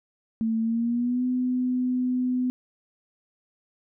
sine tone with pitch glide, 224.2 to 251.7 Hz, A3 to B3, +33 to +33 cents, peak -22 dBFS, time 0.41-2.5 s, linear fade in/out 0 ms, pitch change +200 cents, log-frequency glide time 0.61-1.24 s, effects none

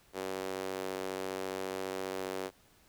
sawtooth tone with high-pass filter, 94.7 Hz, F#2, 41 cents sharp, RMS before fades -38 dBFS, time 0.13-2.51 s, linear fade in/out 50 ms, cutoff 410 Hz, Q 1.9, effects pink hiss -64 dBFS RMS until 2.88 s

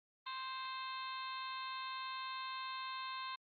harmonic tone, 523.3 Hz, C5, in tune, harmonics 2 / 3 / 4 / 5 / 6 / 7 / 8, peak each -43 / -52 / -54 / -52 / -57 / -51 / -52 dBFS, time 0.26-3.36 s, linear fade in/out 10 ms, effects Opus 24 kbps

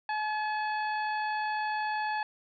harmonic tone with a mistuned harmonic, 854 Hz, G#5, 48 cents sharp, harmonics 1 / 2 / 3 / 4 / 5, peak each -30 / -35 / -42 / -50 / -47 dBFS, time 0.09-2.23 s, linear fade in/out 2 ms, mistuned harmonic 5, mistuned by +53 cents, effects none

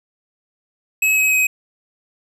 square tone with pitch steps, 2569 / 2548 / 2528 Hz, E7 / D#7 / D#7, -45 / +41 / +27 cents, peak -14 dBFS, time 1.02-1.47 s, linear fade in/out 5 ms, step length 150 ms, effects none

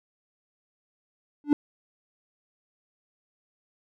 triangle tone with exponential growth, 292.8 Hz, D4, 5 cents flat, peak -10 dBFS, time 1.44-1.53 s, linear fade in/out 1 ms, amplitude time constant 18 ms, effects none

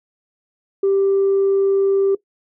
sine tone, 392.1 Hz, G4, in tune, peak -12 dBFS, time 0.83-2.15 s, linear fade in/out 5 ms, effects noise-tail reverb RT60 0.1 s tail -18 dB re dry + tanh soft clip ceiling -10 dBFS

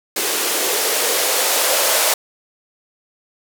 violet noise with band-pass filter sweep, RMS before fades -18 dBFS, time 0.16-2.14 s, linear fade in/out 5 ms, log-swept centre 360 to 590 Hz, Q 3.3, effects none

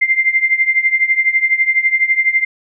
sine tone with tremolo, 2093 Hz, C7, in tune, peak -7 dBFS, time 0.01-2.45 s, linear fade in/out 10 ms, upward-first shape triangle, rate 12 Hz, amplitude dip 90%, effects none

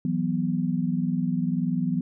sine chord, E suspended second, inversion none, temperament equal, 164.81 / 185 / 246.9 Hz, E3 / F#3 / B3, 0 / 0 / 0 cents, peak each -27 dBFS, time 0.05-2.01 s, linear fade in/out 2 ms, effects none

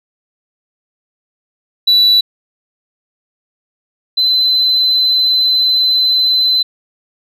sine tone pair in turn, 3951 / 4043 Hz, B7 / B7, 0 / +40 cents, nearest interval unison, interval 40 cents, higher second, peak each -4 / -8 dBFS, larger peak first, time 1.87-2.21 / 4.17-6.63 s, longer second, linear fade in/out 10 ms, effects tanh soft clip ceiling -5 dBFS

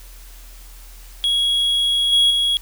triangle tone with level steps, 3322 Hz, G#7, in tune, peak -14 / -10 / -14 dBFS, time 1.24-2.57 s, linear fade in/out 0 ms, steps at 2.12 / 2.3 s, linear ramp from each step 10 ms, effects added 41 Hz sine -38 dBFS peak until 2.61 s + white hiss -46 dBFS RMS until 2.61 s

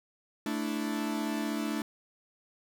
45% pulse chord, A suspended fourth, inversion none, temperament equal, 220 / 293.7 / 329.6 Hz, A3 / D4 / E4, 0 / 0 / 0 cents, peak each -34 / -34 / -38 dBFS, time 0.46-1.82 s, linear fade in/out 2 ms, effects none

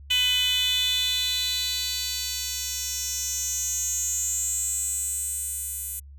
10% pulse tone with high-pass filter sweep, 500 Hz, B4, 21 cents sharp, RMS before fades -27 dBFS, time 0.1-6 s, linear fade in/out 10 ms, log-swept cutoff 3000 to 10000 Hz, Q 5.5, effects added 70 Hz sine -42 dBFS peak until 6.18 s

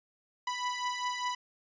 sawtooth beating tone pair, 987.8 / 992.8 Hz, B5 / B5, 0 / +9 cents, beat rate 5 Hz, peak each -30 / -33 dBFS, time 0.47-1.35 s, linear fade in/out 5 ms, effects resampled to 16000 Hz

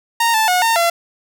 sawtooth tone with pitch steps, 926 / 879 / 726 / 912 / 681 Hz, A#5 / A5 / F#5 / A#5 / F5, -12 / -2 / -33 / -38 / -44 cents, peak -9 dBFS, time 0.2-0.9 s, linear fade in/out 5 ms, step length 140 ms, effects none

